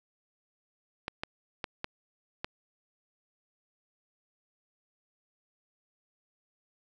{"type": "clicks", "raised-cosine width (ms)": 0.3, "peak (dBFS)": -17, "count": 5, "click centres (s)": [1.081, 1.235, 1.642, 1.844, 2.445], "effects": []}